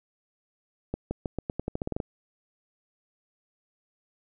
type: accelerating click train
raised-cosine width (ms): 2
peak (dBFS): -16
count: 13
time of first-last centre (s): 0.94-2.002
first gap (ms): 170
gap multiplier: 0.87
effects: none